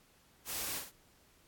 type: noise with echo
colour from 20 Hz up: white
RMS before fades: -39 dBFS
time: 0.45-0.82 s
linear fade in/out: 50 ms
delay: 51 ms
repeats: 2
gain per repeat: -6 dB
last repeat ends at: 0.922 s
effects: pink hiss -66 dBFS RMS until 1.47 s + AAC 64 kbps